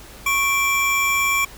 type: tone pair together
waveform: square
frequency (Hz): 1101 / 2342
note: C#6 / D7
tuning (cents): -12 / -5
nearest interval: octave + minor second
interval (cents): 1307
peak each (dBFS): -23 / -19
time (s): 0.26-1.45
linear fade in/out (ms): 5
effects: added 50 Hz sine -44 dBFS peak until 1.57 s + pink hiss -42 dBFS RMS until 1.57 s